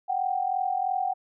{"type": "tone pair together", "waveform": "sine", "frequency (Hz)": [737, 780], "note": ["F#5", "G5"], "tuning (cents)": [-7, -9], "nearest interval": "minor second", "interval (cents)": 98, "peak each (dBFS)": -27, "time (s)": [0.08, 1.14], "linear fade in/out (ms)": 20, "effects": []}